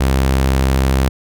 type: tone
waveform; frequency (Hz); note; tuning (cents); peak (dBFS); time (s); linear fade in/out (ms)
sawtooth; 66.4; C2; +26; -8; 0-1.09; 10
effects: none